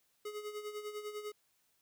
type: tone with tremolo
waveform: square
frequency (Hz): 420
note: G#4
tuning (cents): +19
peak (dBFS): -39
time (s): 0.25-1.32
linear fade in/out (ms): 5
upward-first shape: sine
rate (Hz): 10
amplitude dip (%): 65
effects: white hiss -75 dBFS RMS until 1.81 s